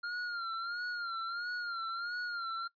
square tone with vibrato, 1399 Hz, F6, 3 cents sharp, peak -36 dBFS, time 0.03-2.68 s, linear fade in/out 10 ms, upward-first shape sine, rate 1.5 Hz, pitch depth 73 cents each way, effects noise-tail reverb RT60 0.1 s tail -20 dB re dry + resampled to 11025 Hz

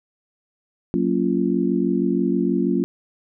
sine chord, Gb major seventh, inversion none, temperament just, 185 / 231.2 / 277.5 / 346.9 Hz, Gb3 / Bb3 / Db4 / F4, 0 / -14 / +2 / -12 cents, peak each -23 dBFS, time 0.94-2.84 s, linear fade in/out 0 ms, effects none

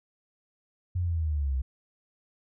sine linear sweep, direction down, 91.7 to 62.9 Hz, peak -25 dBFS, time 0.95-1.62 s, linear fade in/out 10 ms, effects none

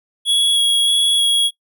square tone with vibrato, 3338 Hz, G#7, 8 cents sharp, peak -13 dBFS, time 0.25-1.51 s, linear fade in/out 50 ms, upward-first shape square, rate 1.6 Hz, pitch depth 9 cents each way, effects noise-tail reverb RT60 0.1 s tail -23 dB re dry

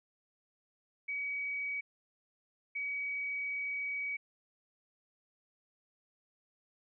sine tone bursts at uneven times, 2267 Hz, C#7, 38 cents sharp, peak -34 dBFS, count 2, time 1.08-1.81 / 2.75-4.17 s, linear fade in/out 10 ms, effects none

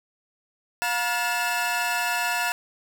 45% pulse tone cluster, 711 / 957 / 1428 / 1726 / 2649 Hz, F5 / A#5 / F6 / A6 / E7, +31 / +45 / +38 / -34 / +8 cents, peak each -30 dBFS, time 0.82-2.52 s, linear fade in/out 0 ms, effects 8-bit

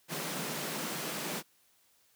pink high-pass noise, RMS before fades -37 dBFS, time 0.08-1.43 s, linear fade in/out 50 ms, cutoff 140 Hz, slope 96 dB/octave, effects white hiss -68 dBFS RMS until 2.15 s + high-pass 60 Hz 12 dB/octave

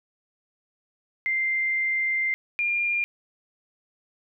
sine tone pair in turn, 2091 / 2404 Hz, C7 / D7, -2 / +40 cents, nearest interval major second, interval 242 cents, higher second, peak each -22 dBFS, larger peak neither, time 1.26-2.34 / 2.59-3.04 s, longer first, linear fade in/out 0 ms, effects none

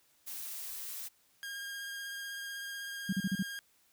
blue noise, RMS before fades -42 dBFS, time 0.26-1.09 s, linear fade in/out 20 ms
sawtooth tone with vibrato, 1618 Hz, G#6, 46 cents flat, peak -36 dBFS, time 1.43-3.59 s, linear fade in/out 0 ms, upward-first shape sine, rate 16 Hz, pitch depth 11 cents each way
sine tone bursts, 191.6 Hz, G3, 39 cents flat, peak -28 dBFS, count 5, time 3.09-3.428 s, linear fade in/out 5 ms, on 38 ms, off 37 ms
effects white hiss -69 dBFS RMS until 3.92 s

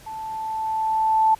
sine tone with level ramp, 879 Hz, A5, 2 cents flat, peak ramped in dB -31 to -13 dBFS, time 0.06-1.35 s, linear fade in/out 10 ms, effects pink hiss -48 dBFS RMS until 1.39 s + resampled to 32000 Hz

